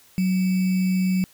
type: tone with sample-and-hold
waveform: sine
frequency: 185.8 Hz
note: F#3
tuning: 7 cents sharp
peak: -18 dBFS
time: 0.18-1.24 s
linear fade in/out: 0 ms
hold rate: 2450 Hz
effects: white hiss -54 dBFS RMS until 1.33 s